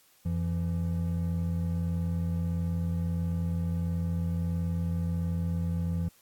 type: tone pair together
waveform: triangle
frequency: 87.79 / 169.3 Hz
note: F2 / E3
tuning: +10 / +46 cents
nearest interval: major seventh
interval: 1136 cents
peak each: -28 dBFS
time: 0.25-6.09 s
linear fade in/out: 10 ms
effects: white hiss -62 dBFS RMS until 6.21 s + AAC 64 kbps